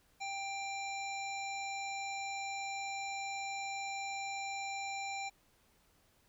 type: harmonic tone with a mistuned harmonic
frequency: 788 Hz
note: G5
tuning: 9 cents sharp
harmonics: 1 / 3 / 5 / 7 / 9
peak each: -40 / -42 / -49 / -55 / -49 dBFS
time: 0.2-5.3 s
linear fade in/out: 20 ms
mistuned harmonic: 5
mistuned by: +38 cents
effects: pink hiss -70 dBFS RMS until 6.28 s